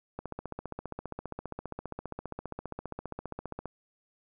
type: click train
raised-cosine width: 1 ms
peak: -23 dBFS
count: 53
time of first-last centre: 0.19-3.657 s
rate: 15 Hz
effects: none